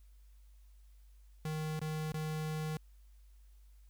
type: tone with dropouts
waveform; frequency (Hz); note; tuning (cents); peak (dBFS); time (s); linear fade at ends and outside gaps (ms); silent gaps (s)
square; 155.56; D#3; 0; -36; 1.45-2.77; 2; 1.794-1.815 / 2.12-2.141
effects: added 50 Hz sine -56 dBFS peak until 3.89 s + white hiss -75 dBFS RMS until 3.89 s